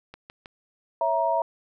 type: click train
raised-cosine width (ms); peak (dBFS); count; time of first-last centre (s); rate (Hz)
0.3; -25; 3; 0.14-0.458; 6.28
type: chord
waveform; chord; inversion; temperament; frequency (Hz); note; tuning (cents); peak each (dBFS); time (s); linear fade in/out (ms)
sine; A# diminished; first; equal with one note detuned; 554.4 / 659.3 / 942.1; C#5 / E5 / A#5; 0 / 0 / +18; -30 / -24 / -24; 1.01-1.42; 2
effects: none